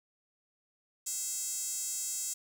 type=tone with high-pass filter; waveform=square; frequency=295 Hz; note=D4; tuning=8 cents sharp; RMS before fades=-36 dBFS; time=1.06-2.34 s; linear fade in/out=10 ms; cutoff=7300 Hz; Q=4.1; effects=10-bit